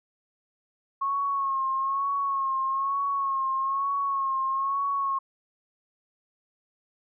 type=tone with vibrato; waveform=sine; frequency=1091 Hz; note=C#6; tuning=28 cents flat; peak=-24 dBFS; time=1.01-5.19 s; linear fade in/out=10 ms; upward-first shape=sine; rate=1.1 Hz; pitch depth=42 cents each way; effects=none